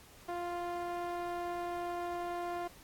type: tone with band-pass filter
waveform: sawtooth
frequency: 349.2 Hz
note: F4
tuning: in tune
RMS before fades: -38 dBFS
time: 0.28-2.68 s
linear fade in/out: 10 ms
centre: 740 Hz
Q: 1.4
effects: pink hiss -57 dBFS RMS until 2.83 s + AAC 64 kbps